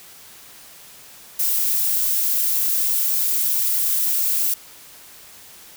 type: noise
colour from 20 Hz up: violet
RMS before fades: -20 dBFS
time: 1.39-4.54 s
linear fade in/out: 5 ms
effects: white hiss -44 dBFS RMS until 5.76 s